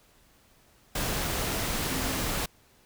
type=tone in noise; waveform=sine; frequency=261.6 Hz; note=C4; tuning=in tune; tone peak=-35 dBFS; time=1.89-2.2 s; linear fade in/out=5 ms; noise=pink; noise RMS=-30 dBFS; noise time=0.95-2.46 s; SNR=-8 dB; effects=pink hiss -61 dBFS RMS until 2.85 s